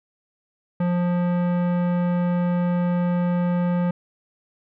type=tone with tanh clipping; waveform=sine; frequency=176.3 Hz; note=F3; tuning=17 cents sharp; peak=-21 dBFS; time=0.8-3.91 s; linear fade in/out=5 ms; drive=17 dB; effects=none